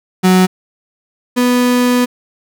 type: tone pair in turn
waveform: 35% pulse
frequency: 185 / 246.9 Hz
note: F#3 / B3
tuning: 0 / 0 cents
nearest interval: perfect fourth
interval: 500 cents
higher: second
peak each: -5 / -8 dBFS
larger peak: first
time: 0.23-0.47 / 1.36-2.06 s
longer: second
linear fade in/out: 20 ms
effects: none